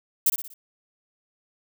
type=noise with echo; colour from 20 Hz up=violet; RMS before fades=-19 dBFS; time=0.26-0.3 s; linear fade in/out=5 ms; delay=60 ms; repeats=4; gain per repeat=-7 dB; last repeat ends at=0.54 s; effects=none